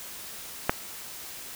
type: click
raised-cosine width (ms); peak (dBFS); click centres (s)
0.5; -5; 0.695
effects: white hiss -41 dBFS RMS until 1.55 s